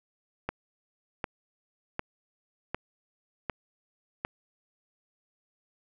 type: click train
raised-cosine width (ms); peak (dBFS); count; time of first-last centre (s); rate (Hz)
0.5; -15; 6; 0.49-4.249; 1.33
effects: none